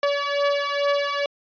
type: beating tone pair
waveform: sawtooth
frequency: 569 / 571.3 Hz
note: C#5 / D5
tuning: +45 / -48 cents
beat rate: 2.3 Hz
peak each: -19 / -20 dBFS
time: 0.03-1.26 s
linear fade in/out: 2 ms
effects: resampled to 11025 Hz